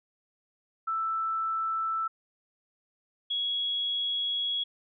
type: tone pair in turn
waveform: sine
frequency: 1323 / 3334 Hz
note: E6 / G#7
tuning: +6 / +6 cents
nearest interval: octave + major third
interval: 1600 cents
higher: second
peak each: -27 dBFS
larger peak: neither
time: 0.87-2.08 / 3.3-4.64 s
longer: second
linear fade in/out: 10 ms
effects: none